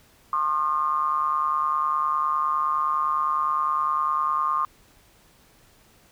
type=ring-modulated tone; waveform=triangle; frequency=74.9 Hz; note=D2; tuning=35 cents sharp; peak=-16 dBFS; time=0.33-4.65 s; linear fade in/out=0 ms; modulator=1140 Hz; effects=pink hiss -57 dBFS RMS until 6.11 s